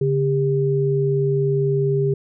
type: tone pair together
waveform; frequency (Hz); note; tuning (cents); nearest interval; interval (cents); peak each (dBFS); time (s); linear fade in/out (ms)
sine; 141.4 / 399.9; C#3 / G4; +35 / +35; octave + tritone; 1800; -19; 0.01-2.14; 5
effects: none